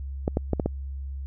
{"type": "clicks", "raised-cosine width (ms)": 2, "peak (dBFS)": -10, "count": 5, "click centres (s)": [0.279, 0.371, 0.533, 0.598, 0.66], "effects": ["added 68 Hz sine -31 dBFS peak until 1.26 s"]}